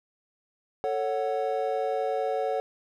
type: chord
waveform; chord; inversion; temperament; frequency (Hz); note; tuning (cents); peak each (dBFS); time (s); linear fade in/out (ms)
triangle; F# minor; first; just; 444 / 555 / 740; A4 / C#5 / F#5; +16 / +2 / 0; -28; 0.84-2.6; 0
effects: none